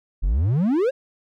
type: exponential sweep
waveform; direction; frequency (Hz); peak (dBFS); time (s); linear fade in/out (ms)
triangle; up; 38.89 to 564; -15; 0.22-0.91; 20
effects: none